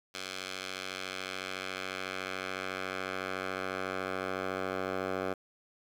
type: tone with band-pass filter sweep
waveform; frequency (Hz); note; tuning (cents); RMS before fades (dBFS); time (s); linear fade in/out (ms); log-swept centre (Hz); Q
10% pulse; 93.9; F#2; +26; -37; 0.14-5.34; 10; 3900 to 850; 0.87
effects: 9-bit